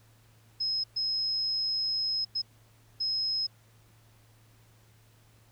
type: tone bursts at uneven times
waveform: sine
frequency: 5130 Hz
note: E8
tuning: 48 cents flat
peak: -27 dBFS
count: 4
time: 0.6-0.84 / 0.96-2.25 / 2.35-2.42 / 3-3.47 s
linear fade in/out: 10 ms
effects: added 111 Hz sine -59 dBFS peak until 5.51 s + pink hiss -64 dBFS RMS until 5.51 s